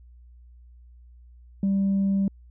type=tone; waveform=sine; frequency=196 Hz; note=G3; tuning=in tune; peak=-18 dBFS; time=1.63-2.28 s; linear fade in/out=2 ms; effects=tanh soft clip ceiling -18 dBFS + added 60 Hz sine -47 dBFS peak until 2.5 s